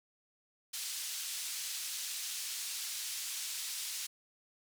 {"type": "band-pass noise", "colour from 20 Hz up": "pink", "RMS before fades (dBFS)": -40, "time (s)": [0.73, 4.07], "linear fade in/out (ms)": 10, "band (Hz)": [3900, 12000], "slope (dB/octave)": 12, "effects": []}